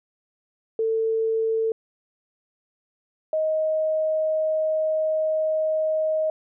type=tone pair in turn; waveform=sine; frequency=446.6 / 627.2 Hz; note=A4 / D#5; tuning=+26 / +14 cents; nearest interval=tritone; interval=588 cents; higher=second; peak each=-20 dBFS; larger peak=neither; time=0.79-1.72 / 3.33-6.3 s; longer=second; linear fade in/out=2 ms; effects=none